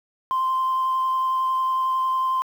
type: tone with vibrato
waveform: sine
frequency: 1043 Hz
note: C6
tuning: 6 cents flat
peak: -18 dBFS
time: 0.31-2.42 s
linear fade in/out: 0 ms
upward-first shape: triangle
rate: 11 Hz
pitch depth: 10 cents each way
effects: tanh soft clip ceiling -17 dBFS + 8-bit